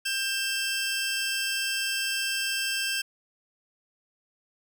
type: tone pair together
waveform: 20% pulse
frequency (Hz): 1585.8 / 2667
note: G6 / E7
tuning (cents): +20 / +20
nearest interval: major sixth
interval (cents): 900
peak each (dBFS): -25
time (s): 0.05-3.02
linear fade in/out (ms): 10
effects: none